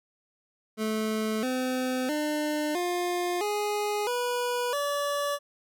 25% pulse tone with pitch steps, 217.7 / 255.9 / 300.8 / 353.7 / 415.7 / 488.7 / 574.5 Hz, A3 / C4 / D4 / F4 / G#4 / B4 / D5, -18 / -38 / +42 / +22 / +2 / -18 / -38 cents, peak -23 dBFS, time 0.77-5.39 s, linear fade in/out 50 ms, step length 660 ms, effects none

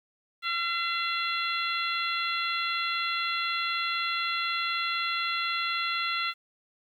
harmonic tone, 681 Hz, F5, 44 cents flat, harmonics 2 / 3 / 4 / 5 / 6, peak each -31 / -33 / -34 / -35 / -36 dBFS, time 0.42-6.34 s, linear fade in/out 50 ms, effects 10-bit

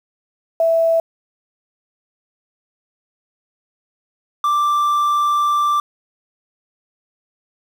sine / triangle tone pair in turn, 659 / 1176.4 Hz, E5 / D6, -1 / +3 cents, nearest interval minor seventh, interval 1004 cents, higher second, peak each -12 dBFS, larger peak neither, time 0.6-1 / 4.44-5.8 s, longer second, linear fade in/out 2 ms, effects 7-bit

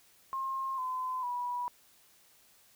sine tone with pitch steps, 1067 / 1021.2 / 977.3 Hz, C6 / C6 / B5, +34 / -42 / -18 cents, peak -32 dBFS, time 0.33-1.68 s, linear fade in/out 0 ms, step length 450 ms, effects white hiss -63 dBFS RMS until 2.75 s

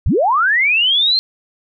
sine linear sweep, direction up, 34.57 to 4229 Hz, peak -11 dBFS, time 0.06-1.19 s, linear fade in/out 0 ms, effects none

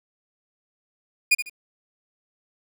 40% pulse tone with echo, 2438 Hz, D#7, 36 cents flat, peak -13 dBFS, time 1.31-1.35 s, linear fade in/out 10 ms, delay 74 ms, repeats 2, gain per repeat -11 dB, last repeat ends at 1.498 s, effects 9-bit

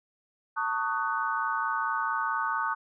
sine chord, D# half-diminished seventh, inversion second, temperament just, 896 / 1120.1 / 1244.5 / 1493.4 Hz, A5 / C#6 / D#6 / F#6, +31 / +18 / 0 / +16 cents, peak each -32 dBFS, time 0.56-2.75 s, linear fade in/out 20 ms, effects none

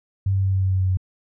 sine tone with pitch steps, 97.2 / 96.58 / 95.97 / 95.36 / 94.76 / 94.16 / 93.56 / 92.97 Hz, G2 / G2 / G2 / G2 / F#2 / F#2 / F#2 / F#2, -14 / -25 / -36 / -47 / +42 / +31 / +20 / +9 cents, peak -17 dBFS, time 0.26-0.972 s, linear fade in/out 5 ms, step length 89 ms, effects none

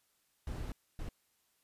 brown noise bursts at uneven times, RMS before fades -40 dBFS, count 2, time 0.47-0.72 / 0.99-1.09 s, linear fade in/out 2 ms, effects white hiss -75 dBFS RMS until 1.63 s + resampled to 32000 Hz

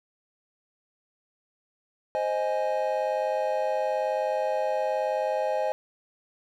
triangle chord, Ab major, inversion first, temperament equal, 523.3 / 622.3 / 830.6 Hz, C5 / Eb5 / Ab5, 0 / 0 / 0 cents, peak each -27 / -26 / -28 dBFS, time 2.15-5.72 s, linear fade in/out 0 ms, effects none

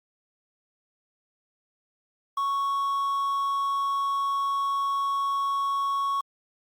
triangle tone with quantisation, 1109 Hz, C#6, in tune, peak -22 dBFS, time 2.37-6.21 s, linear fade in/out 5 ms, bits 8, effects Opus 48 kbps

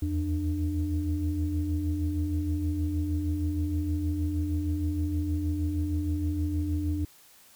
sine tone cluster, 77.3 / 83.7 / 298.6 Hz, D#2 / E2 / D4, -11 / +27 / +29 cents, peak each -35 / -27 / -30 dBFS, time 0.02-7.05 s, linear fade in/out 5 ms, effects tanh soft clip ceiling -18 dBFS + white hiss -56 dBFS RMS until 7.55 s

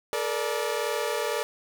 sawtooth tone cluster, 433 / 475 / 587 Hz, A4 / A#4 / D5, -28 / +33 / -1 cents, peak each -27 dBFS, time 0.13-1.43 s, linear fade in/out 0 ms, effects none

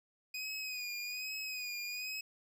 25% pulse tone with vibrato, 2489 Hz, D#7, in tune, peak -35 dBFS, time 0.34-2.21 s, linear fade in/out 5 ms, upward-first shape sine, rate 1.2 Hz, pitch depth 52 cents each way, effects none

